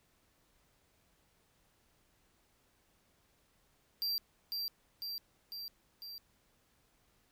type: tone with echo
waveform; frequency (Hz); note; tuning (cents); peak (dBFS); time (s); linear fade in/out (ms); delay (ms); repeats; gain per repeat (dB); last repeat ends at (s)
square; 4724; D8; +9; -33; 4.02-4.18; 0; 500; 4; -3; 6.18
effects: pink hiss -72 dBFS RMS until 7.31 s